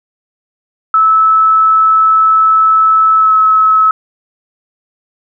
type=tone with pitch glide; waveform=sine; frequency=1305 to 1292.2 Hz; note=E6 to E6; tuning=-18 to -35 cents; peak=-5 dBFS; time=0.94-3.91 s; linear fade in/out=2 ms; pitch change=-17 cents; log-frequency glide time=3.17-3.33 s; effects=none